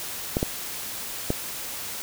clicks, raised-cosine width 2 ms, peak -9 dBFS, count 3, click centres 0.369 / 0.429 / 1.304 s, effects white hiss -34 dBFS RMS until 2.02 s

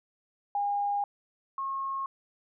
sine tone pair in turn, 812 / 1083.9 Hz, G#5 / C#6, -39 / -39 cents, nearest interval perfect fourth, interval 500 cents, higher second, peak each -26 / -30 dBFS, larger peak first, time 0.55-1.04 / 1.58-2.06 s, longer first, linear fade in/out 2 ms, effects none

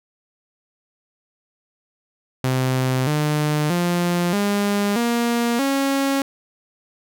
sawtooth tone with pitch steps, 129.5 / 150.48 / 174.87 / 203.2 / 236.1 / 274.4 Hz, C3 / D3 / F3 / G#3 / A#3 / C#4, -17 / +42 / +3 / -38 / +22 / -17 cents, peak -14 dBFS, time 2.44-6.22 s, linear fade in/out 2 ms, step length 630 ms, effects none

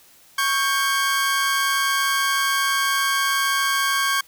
sawtooth tone pair together, 1108.7 / 1588.1 Hz, C#6 / G6, 0 / +22 cents, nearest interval tritone, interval 622 cents, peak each -18 dBFS, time 0.38-4.21 s, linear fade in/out 5 ms, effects white hiss -52 dBFS RMS until 4.27 s

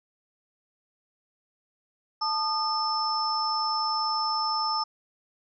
sine tone cluster, 881 / 1223 / 5290 Hz, A5 / D#6 / E8, +2 / -30 / +5 cents, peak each -29 dBFS, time 2.21-4.84 s, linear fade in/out 10 ms, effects none

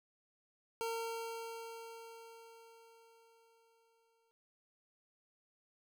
25% pulse tone with exponential decay, 457.2 Hz, A#4, 34 cents flat, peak -32 dBFS, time 0.81-4.31 s, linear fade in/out 0 ms, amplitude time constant 760 ms, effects none

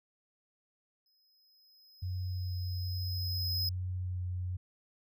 square tone with exponential growth, 5090 Hz, D#8, 39 cents sharp, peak -31 dBFS, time 1.06-3.69 s, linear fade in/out 2 ms, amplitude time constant 570 ms
sine tone with vibrato, 90.9 Hz, F#2, 30 cents flat, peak -33 dBFS, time 2.02-4.57 s, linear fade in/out 10 ms, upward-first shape sine, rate 1.2 Hz, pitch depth 12 cents each way
effects none

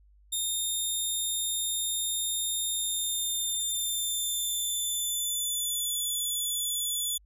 10% pulse tone with pitch glide, 3660 to 3459 Hz, A#7 to A7, -32 to -30 cents, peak -21 dBFS, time 0.32-7.18 s, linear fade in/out 10 ms, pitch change -98 cents, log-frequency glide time 2.7-5.97 s, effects added 50 Hz sine -56 dBFS peak until 7.25 s + resampled to 32000 Hz

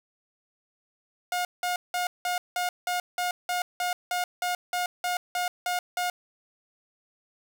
sawtooth tone bursts, 716 Hz, F5, 43 cents sharp, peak -22 dBFS, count 16, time 1.32-6.1 s, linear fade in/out 2 ms, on 130 ms, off 180 ms, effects none

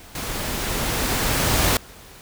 pink noise with level ramp, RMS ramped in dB -29 to -18 dBFS, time 0.15-1.77 s, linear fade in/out 2 ms, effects pink hiss -44 dBFS RMS until 2.21 s

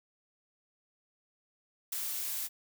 blue noise with ADSR envelope, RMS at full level -32 dBFS, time 1.92-2.49 s, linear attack 10 ms, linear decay 4 ms, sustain -4 dB, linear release 39 ms, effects none

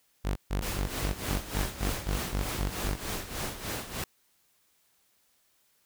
sawtooth tone bursts, 49 Hz, G1, in tune, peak -23 dBFS, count 11, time 0.24-2.96 s, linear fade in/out 20 ms, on 120 ms, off 140 ms
pink noise with tremolo, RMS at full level -33 dBFS, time 0.62-4.04 s, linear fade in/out 2 ms, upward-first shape sine, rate 3.3 Hz, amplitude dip 70%
effects white hiss -69 dBFS RMS until 5.85 s

